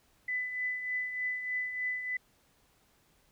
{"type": "tone with tremolo", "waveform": "sine", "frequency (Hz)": 2000, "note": "B6", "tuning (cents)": 21, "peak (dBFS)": -29, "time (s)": [0.28, 2.17], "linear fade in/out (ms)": 5, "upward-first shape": "triangle", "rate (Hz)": 3.3, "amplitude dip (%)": 60, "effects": ["pink hiss -68 dBFS RMS until 3.31 s"]}